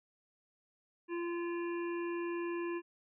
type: harmonic tone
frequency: 343.9 Hz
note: F4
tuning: 27 cents flat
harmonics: 1 / 3 / 5 / 7 / 8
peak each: -35 / -45 / -49 / -52 / -53 dBFS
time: 1.08-2.82 s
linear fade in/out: 50 ms
effects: none